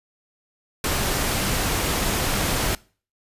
pink noise, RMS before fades -23 dBFS, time 0.84-2.75 s, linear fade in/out 2 ms, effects noise-tail reverb RT60 0.4 s tail -23 dB re dry + resampled to 32000 Hz

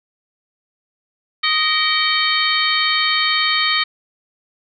harmonic tone with a mistuned harmonic, 622.3 Hz, D#5, in tune, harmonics 2 / 3 / 4 / 5 / 6 / 7, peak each -22 / -22 / -22 / -22 / -22 / -22 dBFS, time 1.43-3.84 s, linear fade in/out 10 ms, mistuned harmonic 4, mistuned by -130 cents, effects none

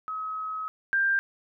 sine tone pair in turn, 1277 / 1587.4 Hz, D#6 / G6, +45 / +21 cents, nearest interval major third, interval 376 cents, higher second, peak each -30 / -21 dBFS, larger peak second, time 0.08-0.68 / 0.93-1.19 s, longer first, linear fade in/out 0 ms, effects none

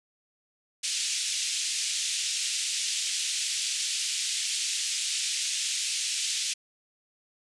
white band-pass noise, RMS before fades -30 dBFS, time 0.83-6.54 s, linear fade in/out 10 ms, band 2500 to 8100 Hz, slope 24 dB/octave, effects resampled to 24000 Hz

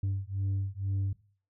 sine beating tone pair, 96.6 / 98.7 Hz, G2 / G2, -25 / +12 cents, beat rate 2.1 Hz, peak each -30 dBFS, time 0.03-1.13 s, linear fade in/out 5 ms, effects noise-tail reverb RT60 0.4 s tail -18 dB re dry + tanh soft clip ceiling -26 dBFS

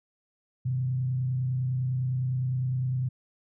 sine tone with frequency modulation, 128.1 Hz, C3, 36 cents flat, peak -25 dBFS, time 0.65-3.09 s, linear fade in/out 10 ms, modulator 29.9 Hz, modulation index 0.35, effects none

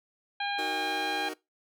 harmonic tone, 808 Hz, G#5, 48 cents flat, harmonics 1 / 2 / 3 / 4 / 5, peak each -32 / -35 / -37 / -38 / -39 dBFS, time 0.4-1.29 s, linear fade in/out 5 ms
sawtooth chord, D# minor, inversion none, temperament just, 311.1 / 373.4 / 466.7 Hz, D#4 / F#4 / A#4, 0 / +16 / +2 cents, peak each -35 / -35 / -36 dBFS, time 0.58-1.34 s, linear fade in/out 10 ms
effects noise-tail reverb RT60 0.2 s tail -21 dB re dry

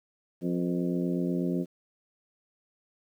harmonic tone with a mistuned harmonic, 88.2 Hz, F2, 18 cents sharp, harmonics 2 / 3 / 4 / 5 / 6 / 7, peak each -29 / -31 / -33 / -42 / -40 / -43 dBFS, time 0.41-1.66 s, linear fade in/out 50 ms, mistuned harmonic 6, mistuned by -50 cents, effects 10-bit

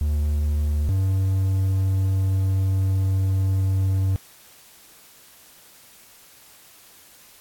triangle tone pair in turn, 74.5 / 95.59 Hz, D2 / G2, +25 / -43 cents, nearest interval major third, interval 432 cents, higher second, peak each -17 / -16 dBFS, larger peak second, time 0.01-0.89 / 0.89-4.16 s, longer second, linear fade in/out 0 ms, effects white hiss -50 dBFS RMS until 7.4 s + AAC 64 kbps

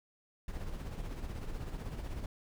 brown noise with tremolo, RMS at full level -38 dBFS, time 0.48-2.26 s, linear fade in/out 2 ms, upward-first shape sine, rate 16 Hz, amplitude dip 50%, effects none

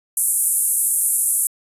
pink band-pass noise, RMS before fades -19 dBFS, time 0.17-1.47 s, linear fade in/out 2 ms, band 8700 to 12000 Hz, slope 48 dB/octave, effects resampled to 32000 Hz

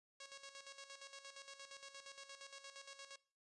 5% pulse tone with tremolo, 551 Hz, C#5, 11 cents flat, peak -40 dBFS, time 0.2-3.16 s, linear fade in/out 5 ms, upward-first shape square, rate 8.6 Hz, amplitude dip 65%, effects noise-tail reverb RT60 0.4 s tail -20 dB re dry + resampled to 24000 Hz

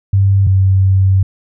sine tone pair in turn, 98 / 95.65 Hz, G2 / G2, 0 / -42 cents, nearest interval unison, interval 42 cents, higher first, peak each -7 dBFS, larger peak neither, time 0.13-0.47 / 0.47-1.23 s, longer second, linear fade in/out 5 ms, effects none

